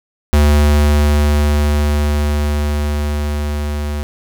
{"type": "tone with level ramp", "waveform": "square", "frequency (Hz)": 73.8, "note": "D2", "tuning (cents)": 9, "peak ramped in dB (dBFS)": [-8, -19], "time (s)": [0.33, 4.03], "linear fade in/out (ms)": 0, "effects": []}